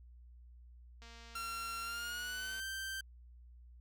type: click train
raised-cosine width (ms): 0.2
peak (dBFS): -39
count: 367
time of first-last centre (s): 1.02-2.598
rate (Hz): 232
type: tone with pitch glide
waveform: sawtooth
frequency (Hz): 1368 to 1562.4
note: F6 to G6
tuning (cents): -36 to -6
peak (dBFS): -36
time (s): 1.35-3.01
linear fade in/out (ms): 5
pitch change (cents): +230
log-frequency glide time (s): 1.82-2.64
effects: added 60 Hz sine -54 dBFS peak until 3.8 s